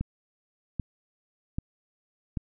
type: click train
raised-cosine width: 5 ms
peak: -17 dBFS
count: 4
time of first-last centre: 0.01-2.372 s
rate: 1.27 Hz
effects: none